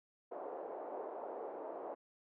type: band-pass noise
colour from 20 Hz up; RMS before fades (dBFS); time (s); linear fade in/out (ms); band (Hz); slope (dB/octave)
white; -45; 0.31-1.95; 10; 380 to 750; 24
effects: none